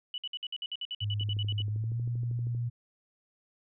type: tone bursts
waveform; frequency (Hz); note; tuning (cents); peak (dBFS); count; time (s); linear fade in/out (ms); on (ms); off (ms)
sine; 2960; F#7; 0; -33; 16; 0.14-1.62; 2; 40; 56
type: tone with pitch glide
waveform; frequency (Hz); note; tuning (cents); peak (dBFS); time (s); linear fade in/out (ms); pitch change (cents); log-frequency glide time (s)
sine; 103.83 to 119.27; G#2 to A#2; 0 to +40; -29; 1.01-2.7; 20; +240; 1.67-2.01
type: click train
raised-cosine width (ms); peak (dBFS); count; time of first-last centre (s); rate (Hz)
3; -34; 18; 1.21-2.549; 12.7
effects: none